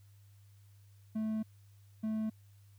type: tone bursts at uneven times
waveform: triangle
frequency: 218.2 Hz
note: A3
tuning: 14 cents flat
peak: -30 dBFS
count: 2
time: 1.15-1.43 / 2.03-2.3 s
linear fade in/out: 10 ms
effects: added 100 Hz sine -57 dBFS peak until 2.78 s + white hiss -72 dBFS RMS until 2.78 s